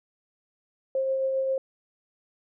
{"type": "tone with tremolo", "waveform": "sine", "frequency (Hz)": 532, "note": "C5", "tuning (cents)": 29, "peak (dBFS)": -22, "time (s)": [0.95, 1.58], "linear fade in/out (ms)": 2, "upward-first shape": "triangle", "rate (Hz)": 7.5, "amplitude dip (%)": 30, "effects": []}